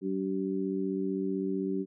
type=harmonic tone; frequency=95.7 Hz; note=G2; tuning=41 cents flat; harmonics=2 / 3 / 4; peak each=-33 / -33 / -33 dBFS; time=0.01-1.86 s; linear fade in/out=50 ms; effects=none

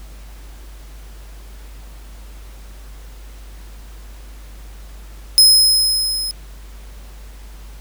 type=tone with level ramp; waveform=sawtooth; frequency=5120 Hz; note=D#8; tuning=49 cents sharp; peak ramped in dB=-3 to -19 dBFS; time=5.38-6.31 s; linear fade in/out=0 ms; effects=added 50 Hz sine -34 dBFS peak until 7.8 s + pink hiss -46 dBFS RMS until 7.8 s

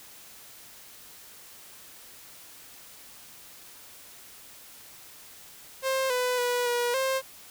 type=tone with pitch steps; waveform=sawtooth; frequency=530 / 498.8 / 489.2 / 482.3 / 530 Hz; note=C5 / B4 / B4 / B4 / C5; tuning=+22 / +17 / -16 / -41 / +22 cents; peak=-21 dBFS; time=5.82-7.22 s; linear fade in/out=50 ms; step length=280 ms; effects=white hiss -49 dBFS RMS until 7.5 s

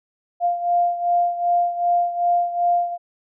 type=beating tone pair; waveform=sine; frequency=698.5 / 701.1 Hz; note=F5 / F5; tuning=0 / +7 cents; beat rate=2.6 Hz; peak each=-18 / -23 dBFS; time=0.4-2.98 s; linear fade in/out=50 ms; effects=none

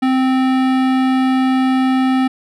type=tone with hard clipping; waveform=sine; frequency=260.5 Hz; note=C4; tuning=7 cents flat; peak=-14 dBFS; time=0.02-2.28 s; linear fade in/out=10 ms; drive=18 dB; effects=none

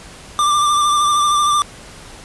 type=tone with vibrato; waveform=square; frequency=1183 Hz; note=D6; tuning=12 cents sharp; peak=-13 dBFS; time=0.39-1.62 s; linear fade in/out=0 ms; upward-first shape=triangle; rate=13 Hz; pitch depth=33 cents each way; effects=pink hiss -38 dBFS RMS until 2.24 s + resampled to 24000 Hz

